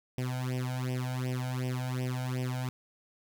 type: tone with flanger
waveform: sawtooth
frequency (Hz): 127.1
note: C3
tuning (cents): -50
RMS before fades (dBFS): -33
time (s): 0.18-2.69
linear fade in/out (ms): 0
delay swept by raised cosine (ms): 0.36 to 1.34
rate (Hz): 2.7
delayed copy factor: +0.95
effects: none